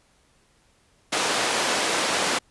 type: band-pass noise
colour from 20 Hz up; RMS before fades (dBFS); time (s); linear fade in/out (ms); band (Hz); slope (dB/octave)
pink; -24; 1.12-2.39; 10; 400 to 8400; 12
effects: pink hiss -62 dBFS RMS until 2.5 s + resampled to 24000 Hz